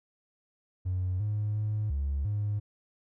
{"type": "tone with pitch steps", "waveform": "triangle", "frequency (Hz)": [92.1, 105.1, 106.3, 70, 103.8], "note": ["F#2", "G#2", "G#2", "C#2", "G#2"], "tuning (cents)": [-7, 21, 41, 18, 0], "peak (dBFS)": -24, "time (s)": [0.85, 2.6], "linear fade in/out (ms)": 20, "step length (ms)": 350, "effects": ["tanh soft clip ceiling -24 dBFS"]}